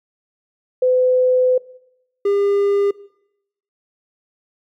sine / triangle tone pair in turn, 507 / 402.4 Hz, B4 / G4, +45 / +45 cents, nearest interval major third, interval 400 cents, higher first, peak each -12 dBFS, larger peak neither, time 0.82-1.58 / 2.25-2.91 s, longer first, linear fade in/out 5 ms, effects noise-tail reverb RT60 0.8 s tail -20 dB re dry

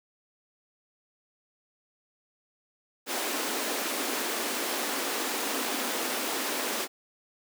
pink high-pass noise, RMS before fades -31 dBFS, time 3.06-6.88 s, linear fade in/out 50 ms, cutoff 240 Hz, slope 48 dB/octave, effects none

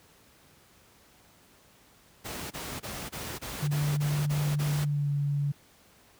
pink noise bursts, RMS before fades -37 dBFS, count 9, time 2.24-4.854 s, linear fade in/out 20 ms, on 270 ms, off 23 ms
sine tone with pitch glide, 146.83 to 143.15 Hz, D3 to D3, 0 to -44 cents, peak -25 dBFS, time 3.62-5.52 s, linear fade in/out 10 ms, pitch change -44 cents, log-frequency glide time 4.81-5.1 s
effects pink hiss -59 dBFS RMS until 6.19 s + high-pass 60 Hz 12 dB/octave

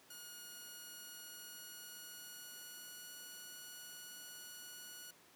5% pulse tone with pitch glide, 1443 to 1459.8 Hz, F#6 to F#6, -44 to -24 cents, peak -39 dBFS, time 0.1-5.11 s, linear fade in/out 5 ms, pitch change +20 cents, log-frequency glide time 0.38-3.41 s, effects pink hiss -64 dBFS RMS until 5.35 s + high-pass 200 Hz 12 dB/octave

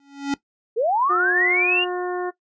square tone with exponential growth, 280 Hz, C#4, 18 cents sharp, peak -18 dBFS, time 0-0.34 s, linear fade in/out 2 ms, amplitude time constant 72 ms
sine linear sweep, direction up, 415.3 to 2864 Hz, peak -17 dBFS, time 0.76-1.85 s, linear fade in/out 20 ms
harmonic tone, 359.4 Hz, F4, 50 cents sharp, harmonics 1 / 2 / 3 / 4 / 5, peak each -24 / -30 / -34 / -36 / -38 dBFS, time 1.09-2.31 s, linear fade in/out 20 ms
effects noise-tail reverb RT60 0.1 s tail -18 dB re dry + resampled to 16000 Hz

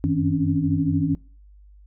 sine tone cluster, 91.6 / 96 / 159 / 269.4 / 282.4 Hz, F#2 / G2 / D#3 / C#4 / C#4, -17 / -36 / +38 / -49 / +32 cents, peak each -31 / -29 / -23 / -25 / -23 dBFS, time 0.04-1.15 s, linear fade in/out 0 ms, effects noise-tail reverb RT60 0.4 s tail -23 dB re dry + added 50 Hz sine -46 dBFS peak until 1.86 s

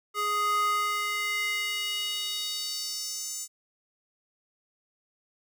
square tone with high-pass filter sweep, 415.3 Hz, G#4, in tune, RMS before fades -30 dBFS, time 0.14-3.48 s, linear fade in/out 50 ms, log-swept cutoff 910 to 7200 Hz, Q 3.2, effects none

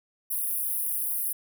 pink high-pass noise, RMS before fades -29 dBFS, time 0.3-1.33 s, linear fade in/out 10 ms, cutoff 9800 Hz, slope 96 dB/octave, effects none

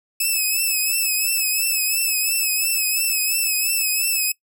5% pulse tone with vibrato, 2592 Hz, E7, 30 cents flat, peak -10 dBFS, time 0.2-4.32 s, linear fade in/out 5 ms, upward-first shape triangle, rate 2.9 Hz, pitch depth 68 cents each way, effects noise-tail reverb RT60 0.1 s tail -22 dB re dry

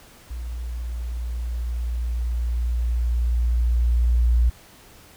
sine tone with level ramp, 59.3 Hz, A#1, 30 cents sharp, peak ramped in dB -28 to -14 dBFS, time 0.3-4.5 s, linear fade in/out 10 ms, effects pink hiss -49 dBFS RMS until 5.16 s

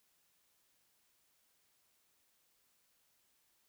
silence, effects white hiss -75 dBFS RMS until 3.68 s

